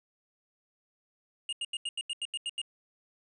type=tone bursts; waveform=square; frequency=2846 Hz; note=F7; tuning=32 cents sharp; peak=-32 dBFS; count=10; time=1.49-2.616 s; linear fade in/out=2 ms; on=37 ms; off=84 ms; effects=resampled to 22050 Hz